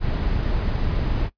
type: noise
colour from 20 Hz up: brown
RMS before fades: -22 dBFS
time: 0-1.3 s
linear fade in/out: 50 ms
effects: noise-tail reverb RT60 0.1 s tail -18 dB re dry + resampled to 11025 Hz